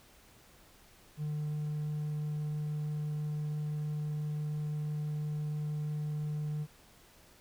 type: tone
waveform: triangle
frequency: 150.5 Hz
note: D3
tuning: 43 cents sharp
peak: -30 dBFS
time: 1.17-6.67 s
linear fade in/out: 50 ms
effects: tanh soft clip ceiling -26 dBFS + pink hiss -60 dBFS RMS until 7.4 s